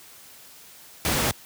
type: noise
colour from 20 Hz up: pink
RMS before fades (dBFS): -23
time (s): 1.05-1.31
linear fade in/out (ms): 0
effects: white hiss -48 dBFS RMS until 1.45 s + high-pass 60 Hz 12 dB/octave